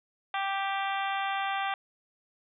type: harmonic tone with a mistuned harmonic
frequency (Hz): 392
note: G4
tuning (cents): 0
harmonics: 2 / 3 / 4 / 5 / 6 / 7 / 8 / 9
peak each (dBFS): -31 / -35 / -37 / -39 / -41 / -42 / -43 / -44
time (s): 0.34-1.74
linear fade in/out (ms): 2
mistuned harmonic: 8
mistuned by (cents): +27
effects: none